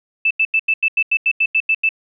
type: tone bursts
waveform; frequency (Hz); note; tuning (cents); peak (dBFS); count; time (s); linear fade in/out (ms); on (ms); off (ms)
sine; 2637; E7; 0; -12; 12; 0.25-1.891; 5; 57; 87
effects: none